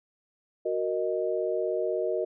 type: chord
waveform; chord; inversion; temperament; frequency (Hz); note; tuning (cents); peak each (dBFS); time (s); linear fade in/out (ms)
sine; D# minor; first; equal; 370 / 466.2 / 622.3; F#4 / A#4 / D#5; 0 / 0 / 0; -30; 0.65-2.25; 10
effects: none